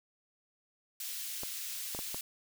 white high-pass noise, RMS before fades -40 dBFS, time 1-2.21 s, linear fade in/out 2 ms, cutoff 2500 Hz, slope 12 dB/octave
clicks, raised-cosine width 1 ms, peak -27 dBFS, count 4, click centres 1.434 / 1.949 / 1.99 / 2.145 s
effects none

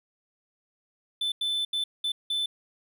triangle tone bursts at uneven times, 3520 Hz, A7, in tune, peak -24 dBFS, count 5, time 1.21-1.32 / 1.41-1.65 / 1.73-1.84 / 2.04-2.12 / 2.3-2.46 s, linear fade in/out 5 ms, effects none

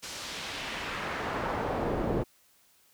brown noise with band-pass filter sweep, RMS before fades -33 dBFS, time 0.02-2.24 s, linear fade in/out 20 ms, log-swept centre 6600 to 380 Hz, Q 0.93, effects white hiss -64 dBFS RMS until 2.93 s

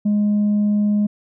sine tone with tanh clipping, 207.7 Hz, G#3, in tune, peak -15 dBFS, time 0.05-1.07 s, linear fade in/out 10 ms, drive 1 dB, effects none

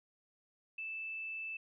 sine tone, 2637 Hz, E7, in tune, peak -39 dBFS, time 0.78-1.57 s, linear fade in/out 5 ms, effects none

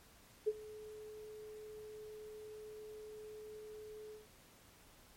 sine tone with ADSR envelope, 427.9 Hz, A4, 48 cents flat, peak -28 dBFS, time 0.46-4.27 s, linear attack 20 ms, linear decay 41 ms, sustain -20 dB, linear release 150 ms, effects pink hiss -63 dBFS RMS until 5.16 s + MP3 64 kbps

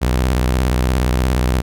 sawtooth tone with vibrato, 62.7 Hz, B1, 27 cents sharp, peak -10 dBFS, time 0.01-1.62 s, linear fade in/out 20 ms, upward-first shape square, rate 17 Hz, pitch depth 190 cents each way, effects none

